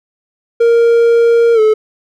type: tone with pitch glide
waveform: triangle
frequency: 466.2 to 432.5 Hz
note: A#4 to A4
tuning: 0 to -30 cents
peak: -4 dBFS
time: 0.6-1.74 s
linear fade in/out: 10 ms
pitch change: -130 cents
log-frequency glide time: 1.54-1.6 s
effects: none